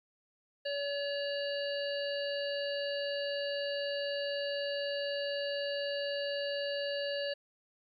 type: harmonic tone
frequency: 568 Hz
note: C#5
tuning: 42 cents sharp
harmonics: 1 / 3 / 5 / 7 / 8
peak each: -34 / -42 / -42 / -47 / -43 dBFS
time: 0.65-7.34 s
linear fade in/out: 10 ms
effects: 12-bit